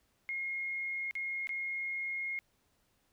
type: tone with dropouts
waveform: sine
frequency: 2148 Hz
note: C7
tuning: 45 cents sharp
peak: -34 dBFS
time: 0.29-2.39 s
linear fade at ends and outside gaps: 0 ms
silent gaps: 1.11-1.153 / 1.471-1.492 s
effects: pink hiss -74 dBFS RMS until 3.12 s